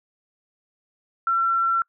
sine tone, 1354 Hz, E6, 46 cents sharp, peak -18 dBFS, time 1.27-1.82 s, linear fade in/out 2 ms, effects noise-tail reverb RT60 0.1 s tail -26 dB re dry

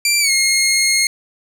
15% pulse tone with pitch glide, 2356 to 2148 Hz, D7 to C7, +5 to +45 cents, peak -6 dBFS, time 0.05-1.07 s, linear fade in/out 2 ms, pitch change -160 cents, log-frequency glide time 0.2-0.31 s, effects none

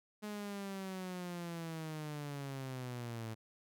sawtooth linear sweep, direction down, 211.4 to 109.6 Hz, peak -37 dBFS, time 0.22-3.35 s, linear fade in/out 20 ms, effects none

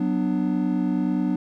triangle chord, B minor, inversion second, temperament just, 185.21 / 246.9 / 296.3 Hz, F#3 / B3 / D4, +2 / 0 / +15 cents, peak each -23 dBFS, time 0-1.36 s, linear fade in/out 5 ms, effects none

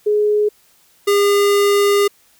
sine / square tone pair in turn, 419.2 / 405.2 Hz, G#4 / G#4, +16 / -43 cents, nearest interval minor second, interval 59 cents, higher first, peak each -12 dBFS, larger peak neither, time 0.06-0.49 / 1.07-2.08 s, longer second, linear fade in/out 10 ms, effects white hiss -54 dBFS RMS until 2.39 s

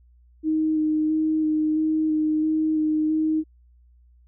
sine tone with vibrato, 311.1 Hz, D#4, in tune, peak -19 dBFS, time 0.43-3.44 s, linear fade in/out 50 ms, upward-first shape square, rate 1.5 Hz, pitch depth 12 cents each way, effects added 60 Hz sine -52 dBFS peak until 4.27 s

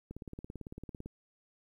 click train, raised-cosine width 3 ms, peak -30 dBFS, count 18, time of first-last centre 0.11-1.06 s, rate 17.9 Hz, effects 11-bit

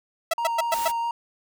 sawtooth tone bursts, 658 Hz, E5, 3 cents flat, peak -16 dBFS, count 5, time 0.31-0.88 s, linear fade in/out 5 ms, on 26 ms, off 110 ms
triangle tone with vibrato, 932.3 Hz, A#5, in tune, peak -22 dBFS, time 0.38-1.11 s, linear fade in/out 2 ms, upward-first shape sine, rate 4.6 Hz, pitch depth 10 cents each way
white noise, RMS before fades -34 dBFS, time 0.71-0.92 s, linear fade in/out 20 ms
effects none

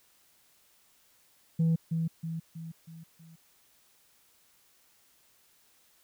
sine tone with echo, 163.6 Hz, E3, 13 cents flat, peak -20 dBFS, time 1.59-1.76 s, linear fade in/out 10 ms, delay 320 ms, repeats 5, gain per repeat -6 dB, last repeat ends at 3.36 s, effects tanh soft clip ceiling -21 dBFS + white hiss -65 dBFS RMS until 6.03 s

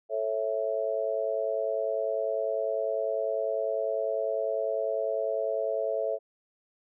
sine chord, A major, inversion none, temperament just, 440 / 550 / 660 Hz, A4 / C#5 / E5, 0 / -14 / +2 cents, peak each -32 / -31 / -30 dBFS, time 0.09-6.19 s, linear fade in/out 50 ms, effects none

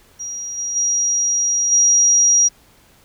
sine tone with level steps, 5730 Hz, F8, 44 cents sharp, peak -25 / -21 / -15 / -10 dBFS, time 0.19-2.49 s, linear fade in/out 20 ms, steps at 0.57 / 0.75 / 1.71 s, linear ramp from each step 20 ms, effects pink hiss -52 dBFS RMS until 3.04 s

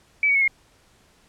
sine tone with pitch steps, 2300 / 2246 / 2194 / 2142 Hz, D7 / C#7 / C#7 / C7, -37 / +22 / -18 / +40 cents, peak -16 dBFS, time 0.23-0.478 s, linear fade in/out 2 ms, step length 62 ms, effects pink hiss -58 dBFS RMS until 1.28 s + low-pass 10000 Hz 12 dB/octave

